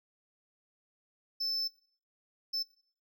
triangle tone bursts at uneven times, 5274 Hz, E8, in tune, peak -30 dBFS, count 2, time 1.4-1.68 / 2.53-2.63 s, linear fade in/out 10 ms, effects noise-tail reverb RT60 0.5 s tail -18 dB re dry

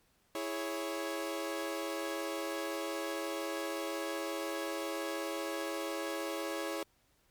sawtooth chord, C# minor, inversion first, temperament equal, 329.6 / 415.3 / 554.4 Hz, E4 / G#4 / C#5, 0 / 0 / 0 cents, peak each -35 / -38 / -35 dBFS, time 0.35-6.83 s, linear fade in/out 2 ms, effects pink hiss -71 dBFS RMS until 7.3 s + MP3 96 kbps

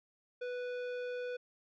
sine tone with tanh clipping, 493.9 Hz, B4, in tune, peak -39 dBFS, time 0.41-1.37 s, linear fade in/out 10 ms, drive 17 dB, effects low-pass 4000 Hz 12 dB/octave

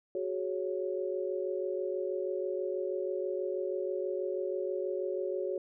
sine chord, F# suspended second, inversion none, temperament just, 370 / 416.2 / 555 Hz, F#4 / G#4 / C#5, 0 / +4 / +2 cents, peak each -34 / -37 / -36 dBFS, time 0.15-5.58 s, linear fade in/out 2 ms, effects none

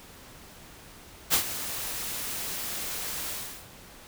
white noise with ADSR envelope, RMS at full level -21 dBFS, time 1.3-3.67 s, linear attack 35 ms, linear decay 91 ms, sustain -13 dB, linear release 370 ms, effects pink hiss -49 dBFS RMS until 4.07 s

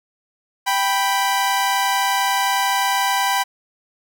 sawtooth tone pair together, 784 / 987.8 Hz, G5 / B5, 0 / 0 cents, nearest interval major third, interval 400 cents, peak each -16 dBFS, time 0.66-3.44 s, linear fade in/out 20 ms, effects none

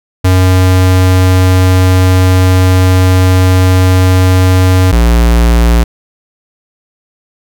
square tone pair in turn, 92.5 / 58.27 Hz, F#2 / A#1, 0 / 0 cents, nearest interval minor sixth, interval 800 cents, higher first, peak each -5 dBFS, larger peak neither, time 0.24-4.92 / 4.92-5.84 s, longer first, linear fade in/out 10 ms, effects none

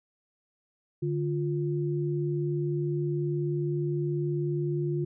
sine tone pair together, 146.83 / 350.8 Hz, D3 / F4, 0 / +8 cents, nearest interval octave + minor third, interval 1508 cents, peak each -28 / -30 dBFS, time 1.02-5.05 s, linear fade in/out 10 ms, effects none

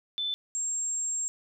sine tone pair in turn, 3520 / 7473 Hz, A7 / A#8, 0 / +3 cents, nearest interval octave + minor second, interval 1303 cents, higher second, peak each -28 dBFS, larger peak neither, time 0.18-0.34 / 0.55-1.28 s, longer second, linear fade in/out 0 ms, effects none

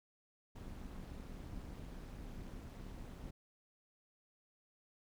brown noise with amplitude modulation, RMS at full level -45 dBFS, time 0.55-3.31 s, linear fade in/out 10 ms, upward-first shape sine, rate 216 Hz, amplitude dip 75%, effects none

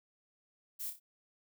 violet noise with echo, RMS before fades -40 dBFS, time 0.79-0.91 s, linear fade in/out 20 ms, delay 30 ms, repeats 3, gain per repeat -7 dB, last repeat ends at 1 s, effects none

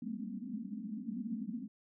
pink band-pass noise, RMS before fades -41 dBFS, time 0.02-1.68 s, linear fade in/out 5 ms, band 190 to 270 Hz, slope 96 dB/octave, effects none

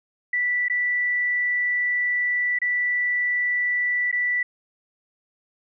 sine tone with dropouts, 1967 Hz, B6, 7 cents flat, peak -20 dBFS, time 0.33-4.43 s, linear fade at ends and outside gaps 5 ms, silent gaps 0.684-0.698 / 2.588-2.616 / 4.115-4.126 s, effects none

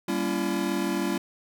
square chord, G diminished seventh, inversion none, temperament just, 196 / 235.2 / 282.2 / 338.7 Hz, G3 / Bb3 / Db4 / Fb4, 0 / +16 / +31 / +47 cents, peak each -31 / -34 / -32 / -30 dBFS, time 0.08-1.18 s, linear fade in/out 5 ms, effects none

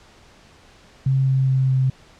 sine tone with pitch steps, 133.7 / 132.85 / 132.01 / 131.18 Hz, C3 / C3 / C3 / C3, +38 / +27 / +16 / +5 cents, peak -15 dBFS, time 1.06-1.9 s, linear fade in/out 5 ms, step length 210 ms, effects pink hiss -50 dBFS RMS until 2.19 s + low-pass 6000 Hz 12 dB/octave

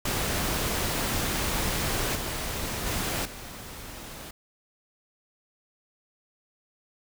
pink noise with level steps, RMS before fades -28 / -32 / -29 / -41 dBFS, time 0.05-4.31 s, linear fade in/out 5 ms, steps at 2.15 / 2.86 / 3.25 s, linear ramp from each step 5 ms, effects none

